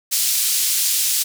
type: band-pass noise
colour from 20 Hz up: white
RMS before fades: -19 dBFS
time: 0.11-1.24 s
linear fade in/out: 20 ms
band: 3800 to 13000 Hz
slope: 12 dB/octave
effects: none